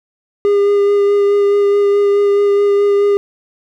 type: tone with vibrato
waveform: triangle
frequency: 405.1 Hz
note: G#4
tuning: 43 cents flat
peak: -7 dBFS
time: 0.45-3.17 s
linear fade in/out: 0 ms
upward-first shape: sine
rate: 4.7 Hz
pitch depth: 13 cents each way
effects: none